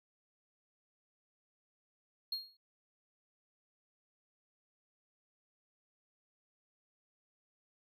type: tone with exponential decay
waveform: triangle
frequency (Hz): 4274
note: C8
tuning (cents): +36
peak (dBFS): -31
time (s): 2.32-2.57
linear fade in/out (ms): 5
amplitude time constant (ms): 54
effects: noise-tail reverb RT60 0.1 s tail -26 dB re dry

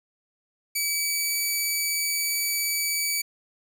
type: tone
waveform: 10% pulse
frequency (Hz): 2291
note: D7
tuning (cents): -44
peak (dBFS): -15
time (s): 0.75-3.22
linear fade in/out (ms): 10
effects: none

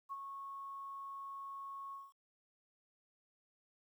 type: tone with ADSR envelope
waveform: sine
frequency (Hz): 1100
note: C#6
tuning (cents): -14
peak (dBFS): -39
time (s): 0.09-2.13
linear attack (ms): 31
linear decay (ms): 36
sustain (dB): -5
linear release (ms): 200
effects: 12-bit

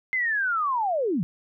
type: linear sweep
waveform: sine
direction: down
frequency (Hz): 2093 to 146.83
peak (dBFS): -22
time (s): 0.13-1.23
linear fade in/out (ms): 0
effects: none

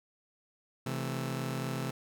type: chord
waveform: sawtooth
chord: A minor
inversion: first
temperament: just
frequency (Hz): 132 / 165 / 220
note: C3 / E3 / A3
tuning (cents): +16 / +2 / 0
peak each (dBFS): -31 / -36 / -36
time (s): 0.86-1.91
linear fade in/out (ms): 5
effects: none

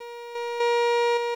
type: tone with level steps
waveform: 30% pulse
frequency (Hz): 474.3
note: A#4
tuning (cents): +30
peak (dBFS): -33 / -25 / -17 / -22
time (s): 0-1.35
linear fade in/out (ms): 10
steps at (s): 0.35 / 0.6 / 1.17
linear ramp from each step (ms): 5
effects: low-pass 4000 Hz 12 dB/octave + 9-bit

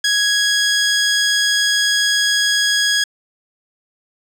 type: tone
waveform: 15% pulse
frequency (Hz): 1661.2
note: G#6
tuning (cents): 0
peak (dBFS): -7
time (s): 0.04-3.04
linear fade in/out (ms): 5
effects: low-pass 11000 Hz 12 dB/octave

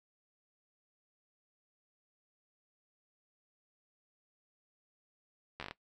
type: slowing click train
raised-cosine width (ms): 0.3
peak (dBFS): -25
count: 7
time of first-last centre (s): 5.6-5.71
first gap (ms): 12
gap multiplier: 1.17
effects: noise-tail reverb RT60 0.1 s tail -17 dB re dry

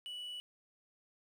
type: tone with quantisation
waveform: triangle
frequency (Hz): 2952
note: F#7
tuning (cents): -5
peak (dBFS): -40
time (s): 0.06-0.4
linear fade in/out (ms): 0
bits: 11
effects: none

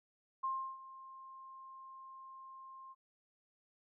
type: tone with ADSR envelope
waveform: sine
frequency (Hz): 1060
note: C6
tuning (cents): +22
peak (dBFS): -33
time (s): 0.43-2.95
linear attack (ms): 13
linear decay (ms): 330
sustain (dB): -17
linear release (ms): 34
effects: none

